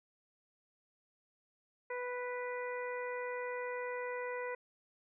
harmonic tone with a mistuned harmonic, 493.9 Hz, B4, in tune, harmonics 1 / 2 / 3 / 4 / 5, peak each -39 / -44 / -48 / -45 / -53 dBFS, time 1.9-4.55 s, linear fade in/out 5 ms, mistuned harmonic 5, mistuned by -24 cents, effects none

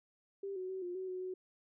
sine tone with pitch steps, 394.2 / 370.6 / 378.3 / 354.7 / 375.4 / 368.2 / 370.4 Hz, G4 / F#4 / F#4 / F4 / F#4 / F#4 / F#4, +10 / +3 / +38 / +27 / +25 / -8 / +2 cents, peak -38 dBFS, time 0.43-1.34 s, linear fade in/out 5 ms, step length 130 ms, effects none

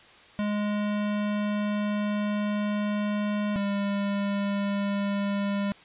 square tone pair in turn, 207.7 / 200.9 Hz, G#3 / G3, 0 / +43 cents, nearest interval minor second, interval 57 cents, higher first, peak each -26 dBFS, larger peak neither, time 0.39-3.56 / 3.56-5.72 s, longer first, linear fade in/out 0 ms, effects white hiss -52 dBFS RMS until 5.84 s + resampled to 8000 Hz

